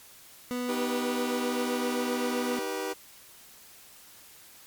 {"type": "tone", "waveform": "30% pulse", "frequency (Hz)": 246.9, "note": "B3", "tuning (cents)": 0, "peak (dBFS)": -27, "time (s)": [0.51, 2.59], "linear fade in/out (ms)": 0}
{"type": "chord", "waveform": "sawtooth", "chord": "Eb augmented", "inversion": "none", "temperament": "just", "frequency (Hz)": [311.1, 388.9, 486.1], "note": ["Eb4", "G4", "B4"], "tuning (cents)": [0, -14, -28], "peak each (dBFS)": [-34, -30, -30], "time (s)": [0.68, 2.94], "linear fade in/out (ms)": 20}
{"effects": ["white hiss -52 dBFS RMS until 4.66 s", "MP3 96 kbps"]}